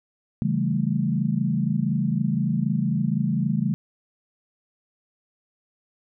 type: chord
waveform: sine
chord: A dominant seventh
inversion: first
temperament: equal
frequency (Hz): 138.59 / 164.81 / 196 / 220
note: C#3 / E3 / G3 / A3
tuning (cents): 0 / 0 / 0 / 0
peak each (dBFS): -26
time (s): 0.42-3.74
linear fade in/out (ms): 0
effects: none